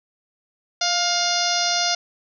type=harmonic tone with a mistuned harmonic; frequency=707 Hz; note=F5; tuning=21 cents sharp; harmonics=1 / 2 / 3 / 4 / 5 / 6 / 7 / 8 / 9; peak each=-25 / -28 / -31 / -31 / -28 / -28 / -25 / -27 / -31 dBFS; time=0.81-1.95 s; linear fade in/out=5 ms; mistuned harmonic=1; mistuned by=-25 cents; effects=none